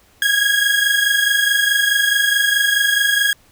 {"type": "tone pair together", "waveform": "30% pulse", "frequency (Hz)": [1635.3, 1660], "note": ["G#6", "G#6"], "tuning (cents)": [-27, -1], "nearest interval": "unison", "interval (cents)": 26, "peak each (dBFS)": -14, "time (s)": [0.22, 3.33], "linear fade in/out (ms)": 2, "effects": ["pink hiss -53 dBFS RMS until 3.51 s"]}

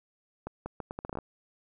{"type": "accelerating click train", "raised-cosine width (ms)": 1, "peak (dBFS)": -22, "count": 11, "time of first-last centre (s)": [0.47, 1.187], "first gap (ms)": 190, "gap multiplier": 0.75, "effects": []}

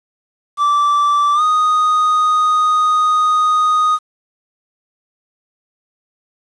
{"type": "tone with pitch glide", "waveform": "triangle", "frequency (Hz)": [1166, 1242.5], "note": ["D6", "D#6"], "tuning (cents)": [-13, -3], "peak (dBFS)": -9, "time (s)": [0.57, 3.99], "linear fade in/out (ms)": 50, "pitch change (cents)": 110, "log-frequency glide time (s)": [1.34, 1.42], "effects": ["resampled to 22050 Hz", "7-bit"]}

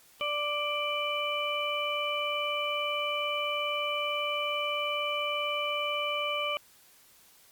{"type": "harmonic tone with a mistuned harmonic", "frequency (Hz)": 588, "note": "D5", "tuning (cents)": 2, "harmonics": [1, 2, 4, 5], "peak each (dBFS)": [-34, -34, -34, -34], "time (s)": [0.21, 6.57], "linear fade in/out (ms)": 0, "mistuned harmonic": 5, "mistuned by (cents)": 29, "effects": ["white hiss -59 dBFS RMS until 7.51 s", "Opus 48 kbps"]}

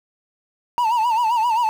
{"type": "tone with vibrato", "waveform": "triangle", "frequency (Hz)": 923, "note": "A#5", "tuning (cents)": -17, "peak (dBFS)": -14, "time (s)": [0.78, 1.69], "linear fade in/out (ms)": 0, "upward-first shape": "sine", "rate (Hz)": 7.6, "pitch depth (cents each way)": 110, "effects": ["7-bit"]}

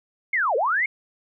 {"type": "linear two-way sweep", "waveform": "sine", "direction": "down then up", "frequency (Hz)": [2217, 425.5, 2217], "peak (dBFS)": -19, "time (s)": [0.33, 0.86], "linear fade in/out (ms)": 5, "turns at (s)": 0.56, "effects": []}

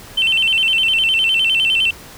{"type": "tone with vibrato", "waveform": "sine", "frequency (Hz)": 2881, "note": "F#7", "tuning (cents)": -47, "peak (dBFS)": -11, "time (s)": [0.17, 1.91], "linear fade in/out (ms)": 10, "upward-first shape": "square", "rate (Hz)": 9.8, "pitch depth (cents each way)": 120, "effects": ["tanh soft clip ceiling -9 dBFS", "pink hiss -38 dBFS RMS until 2.17 s"]}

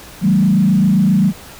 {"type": "tone with frequency modulation", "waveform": "sine", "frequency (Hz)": 192.5, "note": "G3", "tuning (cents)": -31, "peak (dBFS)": -9, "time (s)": [0.21, 1.33], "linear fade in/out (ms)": 50, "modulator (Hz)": 27.6, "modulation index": 1.1, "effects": ["pink hiss -37 dBFS RMS until 1.59 s"]}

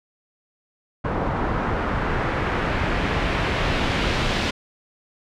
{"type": "noise with low-pass filter sweep", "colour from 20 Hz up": "pink", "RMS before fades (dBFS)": -23, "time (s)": [1.04, 4.51], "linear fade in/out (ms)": 10, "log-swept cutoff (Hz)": [1100, 3800], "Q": 1.1, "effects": []}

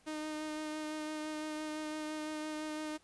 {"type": "tone with vibrato", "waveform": "sawtooth", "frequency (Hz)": 307.5, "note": "D#4", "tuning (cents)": -20, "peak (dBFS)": -34, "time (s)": [0.06, 2.98], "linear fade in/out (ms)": 20, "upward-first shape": "sine", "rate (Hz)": 5.9, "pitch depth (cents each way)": 14, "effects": ["pink hiss -67 dBFS RMS until 3.03 s", "resampled to 24000 Hz"]}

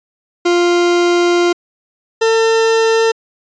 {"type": "tone pair in turn", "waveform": "40% pulse", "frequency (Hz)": [349.2, 450.5], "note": ["F4", "A4"], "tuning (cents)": [0, 41], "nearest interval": "major third", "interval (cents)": 441, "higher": "second", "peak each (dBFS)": -9, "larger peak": "neither", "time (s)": [[0.45, 1.53], [2.21, 3.12]], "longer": "first", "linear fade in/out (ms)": 10, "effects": ["resampled to 16000 Hz"]}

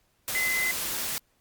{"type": "tone in noise", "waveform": "sine", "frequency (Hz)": 2039, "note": "C7", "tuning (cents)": -45, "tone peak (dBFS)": -25, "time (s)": [0.35, 0.71], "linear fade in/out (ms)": 0, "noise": "white", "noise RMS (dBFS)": -31, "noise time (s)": [0.28, 1.18], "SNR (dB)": 3, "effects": ["pink hiss -69 dBFS RMS until 1.4 s", "Opus 48 kbps"]}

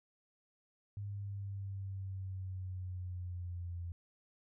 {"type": "linear sweep", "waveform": "sine", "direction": "down", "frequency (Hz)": [101.8, 86], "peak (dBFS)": -39, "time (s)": [0.97, 3.92], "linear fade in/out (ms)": 0, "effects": []}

